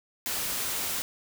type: noise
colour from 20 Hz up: white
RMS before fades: -31 dBFS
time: 0.26-1.02 s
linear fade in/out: 0 ms
effects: none